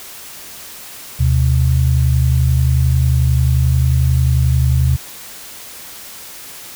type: tone pair together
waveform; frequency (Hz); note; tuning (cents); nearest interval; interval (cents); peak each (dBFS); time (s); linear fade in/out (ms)
sine; 76.44 / 127.7; D#2 / C3; -30 / -42; major sixth; 888; -13; 1.19-4.97; 20
effects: white hiss -34 dBFS RMS until 6.75 s